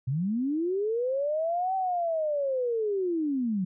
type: linear two-way sweep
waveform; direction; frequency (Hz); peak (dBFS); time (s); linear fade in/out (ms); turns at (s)
sine; up then down; 120 to 771 to 176.9; -25; 0.07-3.65; 10; 1.75
effects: none